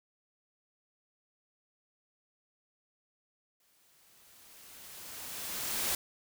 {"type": "noise with exponential growth", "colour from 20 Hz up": "white", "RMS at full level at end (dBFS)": -31, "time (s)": [3.6, 5.95], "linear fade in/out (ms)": 2, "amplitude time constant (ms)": 510, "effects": []}